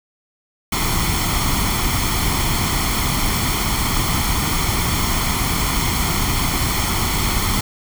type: noise with comb filter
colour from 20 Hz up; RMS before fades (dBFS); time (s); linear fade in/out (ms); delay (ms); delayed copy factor
pink; -19; 0.72-7.61; 5; 0.92; +0.65
effects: none